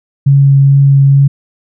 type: tone with vibrato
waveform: sine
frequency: 138.59 Hz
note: C#3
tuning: in tune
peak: -3 dBFS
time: 0.26-1.28 s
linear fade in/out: 10 ms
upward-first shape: triangle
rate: 2.3 Hz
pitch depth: 10 cents each way
effects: none